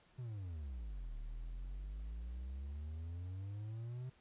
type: exponential two-way sweep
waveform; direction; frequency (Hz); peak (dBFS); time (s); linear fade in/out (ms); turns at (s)
triangle; down then up; 130 to 36.5 to 130; -40; 0.18-4.1; 10; 1.17
effects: pink hiss -69 dBFS RMS until 4.2 s + resampled to 8000 Hz